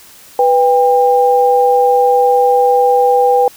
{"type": "tone pair together", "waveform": "sine", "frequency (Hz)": [493.9, 798.7], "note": ["B4", "G5"], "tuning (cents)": [0, 32], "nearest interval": "minor sixth", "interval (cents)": 832, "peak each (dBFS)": -10, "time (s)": [0.39, 3.48], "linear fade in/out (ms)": 2, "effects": ["white hiss -40 dBFS RMS until 3.56 s"]}